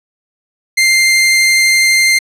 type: tone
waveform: sawtooth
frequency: 2096 Hz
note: C7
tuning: 2 cents sharp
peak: -4 dBFS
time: 0.77-2.19 s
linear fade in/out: 10 ms
effects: low-pass 11000 Hz 12 dB/octave